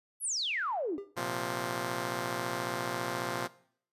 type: exponential sweep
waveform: sine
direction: down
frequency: 11840 to 250 Hz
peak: -30 dBFS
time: 0.2-0.99 s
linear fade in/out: 50 ms
type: tone with exponential decay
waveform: triangle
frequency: 399.8 Hz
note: G4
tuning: 34 cents sharp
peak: -32 dBFS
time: 0.98-1.16 s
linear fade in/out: 0 ms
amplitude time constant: 39 ms
type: chord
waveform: 5% pulse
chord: Bb suspended second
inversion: none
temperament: just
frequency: 116.54 / 131.11 / 174.81 Hz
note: Bb2 / C3 / F3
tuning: 0 / +4 / +2 cents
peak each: -27 dBFS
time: 1.16-3.48 s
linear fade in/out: 20 ms
effects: noise-tail reverb RT60 0.6 s tail -19 dB re dry + resampled to 32000 Hz